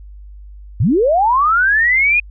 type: linear sweep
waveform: sine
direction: up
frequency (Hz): 79.8 to 2489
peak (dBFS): -10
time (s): 0.8-2.2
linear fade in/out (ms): 5
effects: added 50 Hz sine -33 dBFS peak until 2.3 s